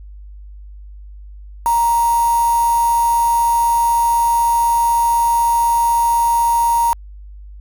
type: tone with quantisation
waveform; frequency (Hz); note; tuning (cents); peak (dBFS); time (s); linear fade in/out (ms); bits
sine; 936; A#5; +7; -12; 1.66-6.93; 0; 4
effects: added 50 Hz sine -33 dBFS peak until 7.6 s